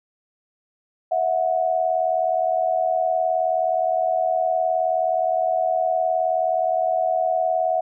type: tone pair together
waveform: sine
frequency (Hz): 650.7 / 730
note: E5 / F#5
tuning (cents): -23 / -24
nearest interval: major second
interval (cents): 199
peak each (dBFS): -21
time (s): 1.11-7.81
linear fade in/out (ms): 10
effects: none